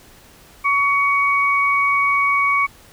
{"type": "tone pair together", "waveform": "sine", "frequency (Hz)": [1126.2, 2240], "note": ["C#6", "C#7"], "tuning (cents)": [27, 18], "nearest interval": "octave", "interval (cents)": 1191, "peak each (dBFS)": -17, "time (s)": [0.64, 2.67], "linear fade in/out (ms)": 20, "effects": ["pink hiss -47 dBFS RMS until 2.92 s"]}